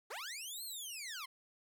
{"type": "linear two-way sweep", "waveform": "15% pulse", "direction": "up then down", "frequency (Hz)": [350, 4333, 997], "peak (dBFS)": -36, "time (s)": [0.1, 1.26], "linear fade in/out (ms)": 10, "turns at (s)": 0.64, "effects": []}